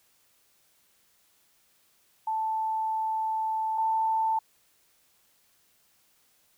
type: tone pair in turn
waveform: sine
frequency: 880 / 887.1 Hz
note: A5 / A5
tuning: 0 / +14 cents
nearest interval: unison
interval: 14 cents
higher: second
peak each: -26 / -23 dBFS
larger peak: second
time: 2.27-3.78 / 3.78-4.39 s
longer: first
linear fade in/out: 5 ms
effects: white hiss -66 dBFS RMS until 6.57 s